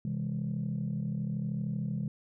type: chord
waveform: sine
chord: C augmented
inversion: none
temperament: just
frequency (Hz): 130.81 / 163.52 / 204.4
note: C3 / E3 / G#3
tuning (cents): 0 / -14 / -27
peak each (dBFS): -34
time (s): 0.05-2.08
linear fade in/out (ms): 2
effects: tanh soft clip ceiling -25 dBFS